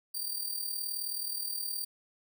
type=tone with amplitude modulation; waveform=5% pulse; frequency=4677 Hz; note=D8; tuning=8 cents flat; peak=-24 dBFS; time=0.14-1.85 s; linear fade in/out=10 ms; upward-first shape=sine; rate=39 Hz; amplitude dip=60%; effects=none